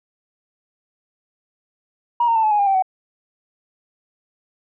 sine tone with pitch steps, 952 / 920.6 / 890.3 / 861 / 832.6 / 805.2 / 778.6 / 753 Hz, A#5 / A#5 / A5 / A5 / G#5 / G5 / G5 / F#5, +36 / -22 / +20 / -38 / +4 / +46 / -12 / +30 cents, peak -13 dBFS, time 2.2-2.824 s, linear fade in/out 5 ms, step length 78 ms, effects tanh soft clip ceiling -9 dBFS

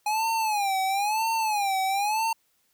square tone with vibrato, 830.6 Hz, G#5, in tune, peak -24 dBFS, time 0.06-2.33 s, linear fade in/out 5 ms, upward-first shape sine, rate 1 Hz, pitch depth 150 cents each way, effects white hiss -69 dBFS RMS until 2.73 s

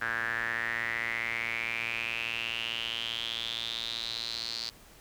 sawtooth tone with band-pass filter sweep, 115.3 Hz, A#2, 19 cents flat, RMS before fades -34 dBFS, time 0.01-4.7 s, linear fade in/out 10 ms, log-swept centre 1600 to 4500 Hz, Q 7.7, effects pink hiss -55 dBFS RMS until 5 s

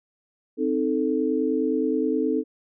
sine chord, A diminished, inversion first, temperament equal, 261.6 / 311.1 / 440 Hz, C4 / Eb4 / A4, 0 / 0 / 0 cents, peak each -25 dBFS, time 0.57-2.44 s, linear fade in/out 50 ms, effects none

